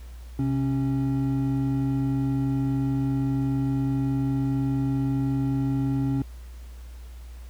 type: tone pair together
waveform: triangle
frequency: 130.81 / 274.1 Hz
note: C3 / C#4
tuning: 0 / -19 cents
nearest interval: octave + minor second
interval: 1281 cents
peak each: -23 dBFS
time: 0.39-6.22 s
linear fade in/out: 2 ms
effects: added 60 Hz sine -38 dBFS peak until 7.49 s + pink hiss -55 dBFS RMS until 7.49 s